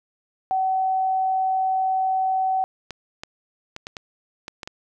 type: tone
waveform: sine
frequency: 758 Hz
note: F#5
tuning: 42 cents sharp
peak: -19 dBFS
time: 0.51-2.64 s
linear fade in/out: 0 ms
type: clicks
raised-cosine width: 0.2 ms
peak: -16 dBFS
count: 8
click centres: 2.907 / 3.235 / 3.764 / 3.869 / 3.968 / 4.481 / 4.632 / 4.675 s
effects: none